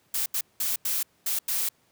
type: noise bursts at uneven times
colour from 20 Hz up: blue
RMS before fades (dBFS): -27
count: 6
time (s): 0.14-0.26 / 0.34-0.41 / 0.6-0.76 / 0.85-1.03 / 1.26-1.39 / 1.48-1.69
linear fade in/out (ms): 5
effects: pink hiss -65 dBFS RMS until 1.91 s + high-pass 100 Hz 12 dB/octave